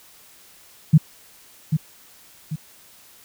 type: tone with echo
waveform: sine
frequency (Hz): 155.56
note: D#3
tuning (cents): 0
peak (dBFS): -7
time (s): 0.93-0.98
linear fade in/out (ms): 10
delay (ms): 790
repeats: 2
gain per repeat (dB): -8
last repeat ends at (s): 2.56
effects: white hiss -50 dBFS RMS until 3.24 s